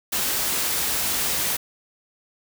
white noise, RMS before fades -24 dBFS, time 0.12-1.57 s, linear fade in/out 10 ms, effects none

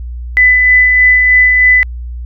sine tone with tremolo, 2000 Hz, B6, 21 cents sharp, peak -3 dBFS, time 0.37-1.83 s, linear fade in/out 0 ms, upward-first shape sine, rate 3.2 Hz, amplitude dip 30%, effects added 60 Hz sine -20 dBFS peak until 2.25 s

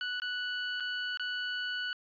25% pulse tone with dropouts, 1480 Hz, F#6, in tune, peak -29 dBFS, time 0.01-1.93 s, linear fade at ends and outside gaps 1 ms, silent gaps 0.2-0.219 / 0.8-0.805 / 1.173-1.196 s, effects resampled to 11025 Hz

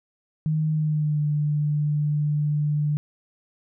sine tone with pitch glide, 155.56 to 148.71 Hz, D#3 to D3, 0 to +22 cents, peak -20 dBFS, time 0.46-2.97 s, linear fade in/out 0 ms, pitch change -78 cents, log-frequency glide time 0.71-1.22 s, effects none

